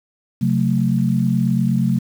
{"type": "tone cluster", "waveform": "sine", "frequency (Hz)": [133.7, 182.7, 221.5], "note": ["C3", "F#3", "A3"], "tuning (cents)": [38, -22, 12], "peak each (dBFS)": -19, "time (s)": [0.41, 1.99], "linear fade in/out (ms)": 10, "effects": ["7-bit"]}